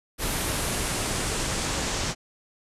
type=noise with low-pass filter sweep; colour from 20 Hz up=pink; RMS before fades=-28 dBFS; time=0.18-2.15 s; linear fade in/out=50 ms; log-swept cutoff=12000 to 6800 Hz; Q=1.6; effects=resampled to 32000 Hz